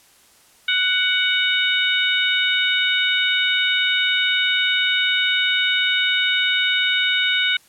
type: harmonic tone with a mistuned harmonic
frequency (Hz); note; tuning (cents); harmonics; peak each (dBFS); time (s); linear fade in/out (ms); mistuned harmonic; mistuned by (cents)
741; F#5; +2; 2 / 3 / 4 / 5; -22 / -22 / -22 / -22; 0.68-7.57; 5; 3; +17
effects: white hiss -53 dBFS RMS until 7.68 s + low-pass 12000 Hz 12 dB/octave